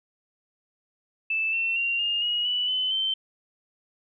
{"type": "tone with pitch steps", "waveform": "sine", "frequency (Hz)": [2637, 2699, 2762, 2826, 2892, 2960, 3029, 3100], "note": ["E7", "E7", "F7", "F7", "F#7", "F#7", "F#7", "G7"], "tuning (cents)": [0, 40, -20, 20, -40, 0, 40, -20], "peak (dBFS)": -23, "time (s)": [1.3, 3.14], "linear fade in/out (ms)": 5, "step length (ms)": 230, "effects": []}